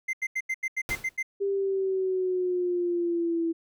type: tone bursts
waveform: triangle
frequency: 2079 Hz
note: C7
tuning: 12 cents flat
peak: -24 dBFS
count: 9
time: 0.08-1.229 s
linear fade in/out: 10 ms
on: 53 ms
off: 84 ms
type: noise with exponential decay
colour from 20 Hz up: pink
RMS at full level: -31 dBFS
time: 0.89-1.17 s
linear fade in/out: 1 ms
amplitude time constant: 60 ms
type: exponential sweep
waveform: sine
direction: down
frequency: 399 to 329.6 Hz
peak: -24 dBFS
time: 1.4-3.53 s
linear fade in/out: 20 ms
effects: none